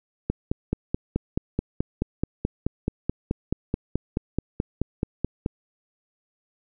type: click train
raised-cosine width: 3 ms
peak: -10 dBFS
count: 25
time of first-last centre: 0.3-5.461 s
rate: 4.65 Hz
effects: none